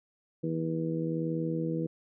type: harmonic tone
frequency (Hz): 81.2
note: E2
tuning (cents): -26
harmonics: 2 / 3 / 4 / 5 / 6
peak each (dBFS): -32 / -40 / -33 / -44 / -36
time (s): 0.43-1.87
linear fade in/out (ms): 10
effects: none